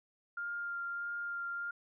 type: tone with vibrato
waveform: sine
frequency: 1400 Hz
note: F6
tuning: 4 cents sharp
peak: -36 dBFS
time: 0.37-1.71 s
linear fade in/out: 5 ms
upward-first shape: sine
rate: 1.6 Hz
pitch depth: 11 cents each way
effects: none